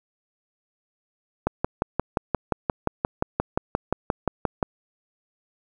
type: click train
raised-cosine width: 1 ms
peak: -7 dBFS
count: 19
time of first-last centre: 1.47-4.628 s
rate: 5.7 Hz
effects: 8-bit